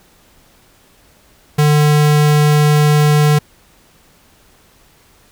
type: tone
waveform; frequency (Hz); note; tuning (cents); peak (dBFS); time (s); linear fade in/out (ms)
square; 149.3; D3; +29; -9; 1.58-3.39; 10
effects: pink hiss -50 dBFS RMS until 5.31 s